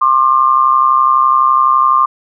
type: tone pair together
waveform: sine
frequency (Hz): 1062 / 1193.9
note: C6 / D6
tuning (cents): +25 / +28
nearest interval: major second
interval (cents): 203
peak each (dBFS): -10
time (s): 0.01-2.06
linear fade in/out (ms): 10
effects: none